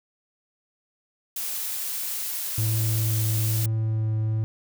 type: noise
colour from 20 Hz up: blue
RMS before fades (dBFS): -30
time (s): 1.36-3.66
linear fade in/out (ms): 5
type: tone with vibrato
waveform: triangle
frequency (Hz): 110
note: A2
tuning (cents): 0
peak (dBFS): -20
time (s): 2.58-4.44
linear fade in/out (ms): 0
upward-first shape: triangle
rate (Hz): 1.1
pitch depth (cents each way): 14
effects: none